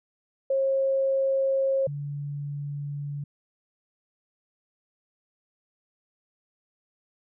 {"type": "tone pair in turn", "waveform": "sine", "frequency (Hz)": [539, 143.8], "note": ["C#5", "D3"], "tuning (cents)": [-49, -36], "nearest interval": "octave + major seventh", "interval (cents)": 2287, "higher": "first", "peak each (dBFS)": [-21, -30], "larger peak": "first", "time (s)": [[0.5, 1.87], [1.87, 3.24]], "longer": "neither", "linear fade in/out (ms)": 5, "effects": []}